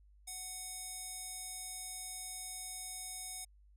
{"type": "tone with band-pass filter", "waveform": "square", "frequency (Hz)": 740, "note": "F#5", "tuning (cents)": 0, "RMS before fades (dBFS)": -45, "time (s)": [0.27, 3.45], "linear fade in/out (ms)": 10, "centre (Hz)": 9300, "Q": 2.1, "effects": ["added 50 Hz sine -60 dBFS peak until 3.76 s"]}